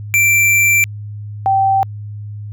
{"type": "tone pair in turn", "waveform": ["square", "sine"], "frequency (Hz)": [2349, 776.7], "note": ["D7", "G5"], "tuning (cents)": [0, -16], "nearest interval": "octave + perfect fifth", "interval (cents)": 1916, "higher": "first", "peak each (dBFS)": -10, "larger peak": "neither", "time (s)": [[0.14, 0.84], [1.46, 1.83]], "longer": "first", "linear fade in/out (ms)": 0, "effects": ["added 104 Hz sine -25 dBFS peak until 2.52 s"]}